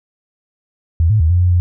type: tone with pitch steps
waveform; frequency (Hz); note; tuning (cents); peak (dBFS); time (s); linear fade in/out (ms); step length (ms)
sine; 82.5 / 107.9 / 79.5 / 88.4 / 89.8 / 88.3; E2 / A2 / D#2 / F2 / F2 / F2; +2 / -33 / +38 / +22 / +49 / +20; -9; 1-1.6; 0; 100
effects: none